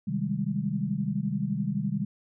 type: chord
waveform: sine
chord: Ab major seventh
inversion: first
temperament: equal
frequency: 130.81 / 155.56 / 196 / 207.7 Hz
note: C3 / Eb3 / G3 / Ab3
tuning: 0 / 0 / 0 / 0 cents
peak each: -34 / -32 / -30 / -32 dBFS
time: 0.07-2.05 s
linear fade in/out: 10 ms
effects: none